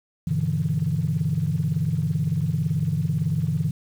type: chord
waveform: sine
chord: E minor seventh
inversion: first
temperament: equal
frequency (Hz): 98 / 123.47 / 146.83 / 164.81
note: G2 / B2 / D3 / E3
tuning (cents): 0 / 0 / 0 / 0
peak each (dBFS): -29 / -29 / -24 / -24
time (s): 0.27-3.71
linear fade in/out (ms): 5
effects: tanh soft clip ceiling -13 dBFS + 8-bit